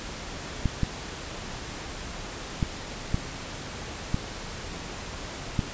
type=clicks; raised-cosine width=5 ms; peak=-11 dBFS; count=6; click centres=0.657 / 0.833 / 2.628 / 3.144 / 4.144 / 5.592 s; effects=pink hiss -37 dBFS RMS until 5.73 s + resampled to 16000 Hz